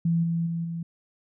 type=tone with level steps; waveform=sine; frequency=167.4 Hz; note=E3; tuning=27 cents sharp; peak=-20 / -23 / -26 / -29 dBFS; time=0.05-0.83 s; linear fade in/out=5 ms; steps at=0.23 / 0.46 / 0.64 s; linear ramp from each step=10 ms; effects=none